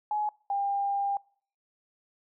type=tone pair in turn; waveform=sine; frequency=842 / 799.6 Hz; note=G#5 / G5; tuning=+24 / +34 cents; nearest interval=minor second; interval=90 cents; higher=first; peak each=-26 / -26 dBFS; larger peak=neither; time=0.11-0.29 / 0.5-1.17 s; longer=second; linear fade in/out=2 ms; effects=noise-tail reverb RT60 0.5 s tail -25 dB re dry